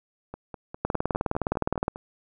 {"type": "two click trains", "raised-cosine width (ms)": 1, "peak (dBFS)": [-22, -10], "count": [9, 21], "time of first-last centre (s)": [[0.34, 1.959], [0.85, 1.881]], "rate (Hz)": [4.94, 19.4], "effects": []}